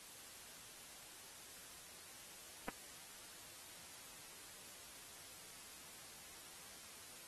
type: clicks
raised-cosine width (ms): 0.5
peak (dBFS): -27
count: 2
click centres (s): 2.684 / 2.688
effects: white hiss -56 dBFS RMS until 7.27 s + AAC 32 kbps